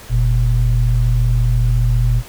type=tone pair together; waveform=sine; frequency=45.17 / 119.7 Hz; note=F#1 / A#2; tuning=-41 / +46 cents; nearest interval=octave + perfect fourth; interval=1687 cents; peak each=-14 dBFS; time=0.09-2.23 s; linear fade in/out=50 ms; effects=pink hiss -38 dBFS RMS until 2.28 s